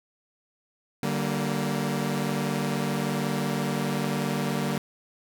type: chord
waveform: sawtooth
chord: G minor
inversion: second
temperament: equal with one note detuned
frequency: 146.83 / 191.96 / 233.1 Hz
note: D3 / G3 / Bb3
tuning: 0 / -36 / 0 cents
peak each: -26 dBFS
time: 1.03-4.78 s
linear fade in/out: 2 ms
effects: none